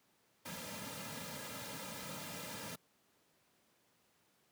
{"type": "noise with comb filter", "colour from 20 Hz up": "pink", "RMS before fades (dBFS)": -45, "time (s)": [0.45, 2.76], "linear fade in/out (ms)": 10, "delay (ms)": 2.7, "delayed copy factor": -0.85, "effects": ["pink hiss -73 dBFS RMS until 4.51 s", "high-pass 150 Hz 12 dB/octave"]}